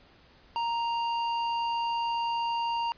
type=tone with hard clipping; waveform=sine; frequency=932.3 Hz; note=A#5; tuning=in tune; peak=-29 dBFS; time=0.56-2.92 s; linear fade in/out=0 ms; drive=12 dB; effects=pink hiss -58 dBFS RMS until 2.97 s + resampled to 11025 Hz